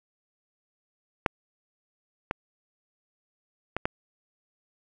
clicks, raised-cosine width 0.5 ms, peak -6 / -12 / -13 / -10 dBFS, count 4, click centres 1.262 / 2.311 / 3.766 / 3.855 s, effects none

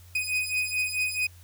40% pulse beating tone pair, 2496 / 2500.6 Hz, D#7 / D#7, +5 / +8 cents, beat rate 4.6 Hz, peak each -28 dBFS, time 0.15-1.27 s, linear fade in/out 5 ms, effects added 88 Hz sine -48 dBFS peak until 1.43 s + white hiss -57 dBFS RMS until 1.43 s

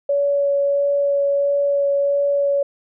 sine tone with vibrato, 565 Hz, C#5, 33 cents sharp, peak -15 dBFS, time 0.09-2.63 s, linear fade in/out 5 ms, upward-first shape sine, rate 1.5 Hz, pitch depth 8 cents each way, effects none

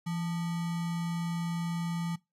sine tone with sample-and-hold, 169 Hz, E3, 43 cents sharp, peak -30 dBFS, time 0.06-2.16 s, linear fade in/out 10 ms, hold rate 1050 Hz, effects noise-tail reverb RT60 0.2 s tail -21 dB re dry + low-pass 11000 Hz 12 dB/octave

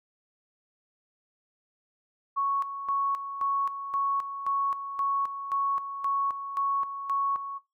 sine tone with tremolo, 1108.7 Hz, C#6, in tune, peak -24 dBFS, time 2.36-7.59 s, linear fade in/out 20 ms, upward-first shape square, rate 1.9 Hz, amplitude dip 65%, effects noise-tail reverb RT60 0.2 s tail -17 dB re dry

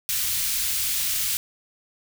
white band-stop noise, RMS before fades -25 dBFS, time 0.09-1.37 s, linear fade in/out 0 ms, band 100 to 2300 Hz, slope 12 dB/octave, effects none

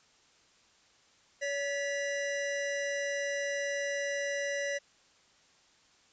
square tone pair together, 566 / 1959.6 Hz, C#5 / B6, +36 / -14 cents, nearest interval octave + minor seventh, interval 2150 cents, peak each -34 / -36 dBFS, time 1.41-4.79 s, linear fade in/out 20 ms, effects white hiss -64 dBFS RMS until 6.12 s + resampled to 16000 Hz

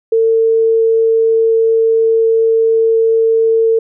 sine tone, 450.7 Hz, A4, 42 cents sharp, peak -8 dBFS, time 0.12-3.79 s, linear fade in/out 5 ms, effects none

